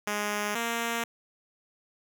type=tone pair in turn; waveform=5% pulse; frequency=207.7 / 232.5 Hz; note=G#3 / A#3; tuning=0 / -4 cents; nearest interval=major second; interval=196 cents; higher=second; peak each=-17 dBFS; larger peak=neither; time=0.07-0.55 / 0.55-1.04 s; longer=second; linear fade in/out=5 ms; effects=none